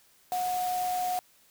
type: tone in noise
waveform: sine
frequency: 728 Hz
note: F#5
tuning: 28 cents flat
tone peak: -27 dBFS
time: 0.32-1.19 s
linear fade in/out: 0 ms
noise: white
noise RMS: -40 dBFS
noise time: 0.32-1.19 s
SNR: +10 dB
effects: white hiss -62 dBFS RMS until 1.5 s